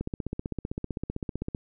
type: click train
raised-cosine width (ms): 3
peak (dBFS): -18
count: 25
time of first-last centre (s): 0.01-1.548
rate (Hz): 15.6
effects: none